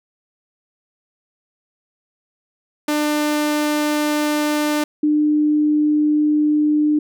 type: tone pair in turn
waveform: sawtooth / sine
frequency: 298.9 / 300.5 Hz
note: D4 / D4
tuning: +31 / +40 cents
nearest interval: unison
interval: 9 cents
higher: second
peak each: -13 dBFS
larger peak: neither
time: 2.88-4.84 / 5.03-6.99 s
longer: neither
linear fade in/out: 5 ms
effects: none